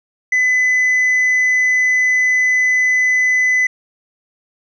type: tone with tanh clipping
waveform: sine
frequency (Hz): 2009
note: B6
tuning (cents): +29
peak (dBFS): -12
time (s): 0.32-3.67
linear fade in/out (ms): 5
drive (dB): 2
effects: none